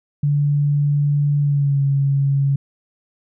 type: tone with pitch glide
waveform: sine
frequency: 144.9 to 138.92 Hz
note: D3 to C#3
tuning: -23 to +4 cents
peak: -14 dBFS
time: 0.23-2.56 s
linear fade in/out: 5 ms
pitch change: -73 cents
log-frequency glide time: 1.4-1.82 s
effects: none